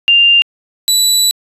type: tone pair in turn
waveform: sine / 25% pulse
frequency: 2794 / 3951 Hz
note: F7 / B7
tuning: 0 / 0 cents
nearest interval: tritone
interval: 600 cents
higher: second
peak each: -5 dBFS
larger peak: neither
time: 0.08-0.42 / 0.88-1.31 s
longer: second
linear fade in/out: 0 ms
effects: resampled to 32000 Hz